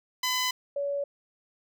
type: tone pair in turn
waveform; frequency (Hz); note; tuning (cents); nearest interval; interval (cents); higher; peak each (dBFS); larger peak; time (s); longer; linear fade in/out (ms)
10% pulse / sine; 1009 / 566.3; B5 / C#5; +37 / +37; minor seventh; 1000; first; -17 / -27; first; 0.23-0.51 / 0.76-1.04; neither; 5
effects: none